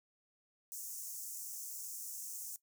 pink high-pass noise, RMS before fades -45 dBFS, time 0.72-2.56 s, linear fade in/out 0 ms, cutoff 6000 Hz, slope 48 dB/octave, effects noise-tail reverb RT60 0.1 s tail -17 dB re dry

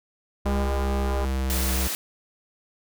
square tone with pitch glide, 68.2 to 65.16 Hz, C#2 to C2, -28 to -7 cents, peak -24 dBFS, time 0.45-1.88 s, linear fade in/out 10 ms, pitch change -79 cents, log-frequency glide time 0.68-1.68 s
click train, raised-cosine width 1 ms, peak -18 dBFS, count 160, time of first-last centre 0.46-1.247 s, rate 202 Hz
white high-pass noise, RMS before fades -29 dBFS, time 1.5-1.95 s, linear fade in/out 0 ms, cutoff 150 Hz, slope 24 dB/octave
effects none

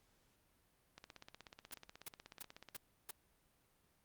click train, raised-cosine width 0.2 ms, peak -35 dBFS, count 30, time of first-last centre 0.98-2.748 s, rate 16.4 Hz
white noise bursts, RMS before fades -46 dBFS, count 5, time 1.72-3.11 s, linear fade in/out 5 ms, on 22 ms, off 320 ms
effects pink hiss -75 dBFS RMS until 4.04 s + Opus 48 kbps

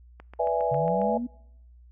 click train, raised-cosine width 0.5 ms, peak -29 dBFS, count 7, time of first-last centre 0.2-1.016 s, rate 7.35 Hz
sine chord, E dominant seventh, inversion second, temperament equal, 493.9 / 587.3 / 659.3 / 830.6 Hz, B4 / D5 / E5 / G#5, 0 / 0 / 0 / 0 cents, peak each -27 / -30 / -27 / -28 dBFS, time 0.39-1.18 s, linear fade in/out 10 ms
sine linear sweep, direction up, 133.5 to 250 Hz, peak -28 dBFS, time 0.71-1.27 s, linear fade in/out 10 ms
effects noise-tail reverb RT60 0.8 s tail -25 dB re dry + added 60 Hz sine -49 dBFS peak until 1.91 s

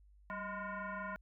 sine tone with frequency modulation, 192.4 Hz, G3, 32 cents flat, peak -39 dBFS, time 0.3-1.16 s, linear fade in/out 0 ms, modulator 410 Hz, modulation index 3.9, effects added 50 Hz sine -60 dBFS peak until 1.21 s

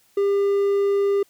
triangle tone, 400 Hz, G4, 35 cents sharp, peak -15 dBFS, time 0.17-1.23 s, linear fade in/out 5 ms, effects white hiss -60 dBFS RMS until 1.29 s

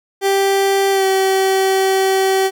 30% pulse tone with pitch glide, 392 to 383.5 Hz, G4 to G4, 0 to -38 cents, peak -10 dBFS, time 0.21-2.51 s, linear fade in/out 50 ms, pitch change -38 cents, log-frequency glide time 0.91-1.05 s, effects none

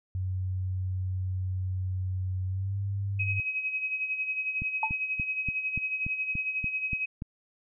sine tone with pitch glide, 93 to 99.1 Hz, F#2 to G2, +9 to +19 cents, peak -28 dBFS, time 0.15-3.4 s, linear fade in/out 0 ms, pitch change +110 cents, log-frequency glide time 2.46-2.77 s
sine tone with tremolo, 2540 Hz, D#7, 35 cents sharp, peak -26 dBFS, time 3.19-7.06 s, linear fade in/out 10 ms, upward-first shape sine, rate 11 Hz, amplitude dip 60%
click train, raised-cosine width 5 ms, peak -22 dBFS, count 10, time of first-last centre 4.62-7.221 s, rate 3.46 Hz
sine tone with exponential decay, 881 Hz, A5, 2 cents sharp, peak -21 dBFS, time 4.83-4.93 s, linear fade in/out 2 ms, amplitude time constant 20 ms
effects none

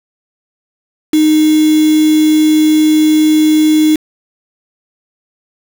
sine tone with quantisation, 308.8 Hz, D#4, 13 cents flat, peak -6 dBFS, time 1.13-3.96 s, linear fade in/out 5 ms, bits 3, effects none

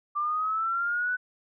sine linear sweep, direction up, 1174.7 to 1500 Hz, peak -25 dBFS, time 0.15-1.17 s, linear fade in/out 20 ms, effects none

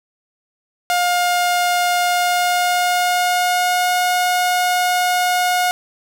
sawtooth tone with pitch glide, 710 to 721.6 Hz, F5 to F#5, +28 to -44 cents, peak -11 dBFS, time 0.9-5.71 s, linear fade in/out 0 ms, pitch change +28 cents, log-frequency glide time 2.02-3.92 s, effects none

